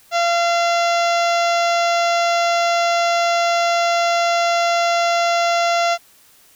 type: harmonic tone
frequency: 686 Hz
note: F5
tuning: 31 cents flat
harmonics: 1 / 2 / 3 / 4 / 5 / 6 / 7 / 8 / 9 / 10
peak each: -16 / -22 / -26 / -28 / -30 / -32 / -33 / -34 / -35 / -36 dBFS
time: 0.11-5.98 s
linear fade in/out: 50 ms
effects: white hiss -51 dBFS RMS until 6.55 s